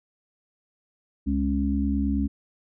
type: harmonic tone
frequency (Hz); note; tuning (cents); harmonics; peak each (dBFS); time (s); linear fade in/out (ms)
69.3; C#2; 0; 1 / 3 / 4; -26 / -26 / -26; 1.26-2.28; 20
effects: none